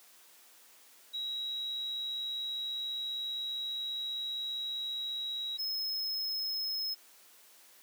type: tone pair in turn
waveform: sine / square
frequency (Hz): 3855 / 5168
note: B7 / E8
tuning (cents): -43 / -35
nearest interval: perfect fourth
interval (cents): 508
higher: second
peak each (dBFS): -34 / -33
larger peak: second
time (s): 1.13-5.58 / 5.58-6.95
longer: first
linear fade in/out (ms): 20
effects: white hiss -59 dBFS RMS until 7.82 s + high-pass 300 Hz 12 dB/octave